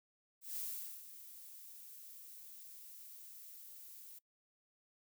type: noise with ADSR envelope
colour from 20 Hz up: violet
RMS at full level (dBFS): -41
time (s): 0.41-4.19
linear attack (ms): 160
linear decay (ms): 450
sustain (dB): -13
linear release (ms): 9
effects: noise-tail reverb RT60 0.1 s tail -23 dB re dry